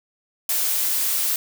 blue noise with high-pass filter sweep, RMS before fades -22 dBFS, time 0.49-1.36 s, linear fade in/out 2 ms, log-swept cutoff 480 to 240 Hz, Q 1.4, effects none

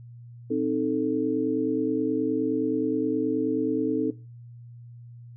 sine chord, A diminished, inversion first, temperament equal, 261.6 / 311.1 / 440 Hz, C4 / Eb4 / A4, 0 / 0 / 0 cents, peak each -27 dBFS, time 0.5-4.11 s, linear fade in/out 10 ms, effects noise-tail reverb RT60 0.3 s tail -17 dB re dry + added 119 Hz sine -42 dBFS peak until 5.36 s

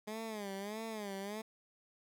15% pulse tone with vibrato, 209.1 Hz, G#3, 12 cents sharp, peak -34 dBFS, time 0.07-1.42 s, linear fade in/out 10 ms, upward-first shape sine, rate 1.6 Hz, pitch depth 130 cents each way, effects none

